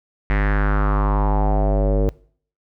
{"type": "tone with low-pass filter sweep", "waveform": "square", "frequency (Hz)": 50.7, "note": "G#1", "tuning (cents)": -41, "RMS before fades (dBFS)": -17, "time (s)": [0.3, 2.09], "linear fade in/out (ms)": 0, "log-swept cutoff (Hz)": [2000, 480], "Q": 4.1, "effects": ["noise-tail reverb RT60 0.5 s tail -22 dB re dry"]}